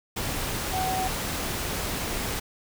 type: tone in noise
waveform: sine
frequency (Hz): 750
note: F#5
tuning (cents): +23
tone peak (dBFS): -26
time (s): 0.73-1.08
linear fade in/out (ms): 10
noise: pink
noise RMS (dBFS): -30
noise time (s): 0.16-2.4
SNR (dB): +1
effects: none